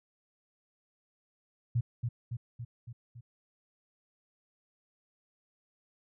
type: tone with echo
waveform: sine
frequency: 118.8 Hz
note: A#2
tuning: 33 cents sharp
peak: -25 dBFS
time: 1.75-1.81 s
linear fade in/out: 10 ms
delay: 280 ms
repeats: 5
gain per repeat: -4 dB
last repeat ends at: 3.21 s
effects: none